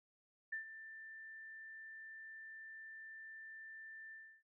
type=tone with ADSR envelope; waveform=sine; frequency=1778 Hz; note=A6; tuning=18 cents sharp; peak=-38 dBFS; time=0.52-4.43 s; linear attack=9 ms; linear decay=110 ms; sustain=-12 dB; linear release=310 ms; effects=none